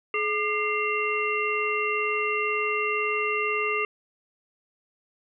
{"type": "tone cluster", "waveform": "sine", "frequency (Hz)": [424.9, 1201, 2099, 2741], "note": ["G#4", "D6", "C7", "F7"], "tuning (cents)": [40, 38, 5, -33], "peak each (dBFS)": -29, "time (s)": [0.14, 3.85], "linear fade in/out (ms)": 2, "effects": []}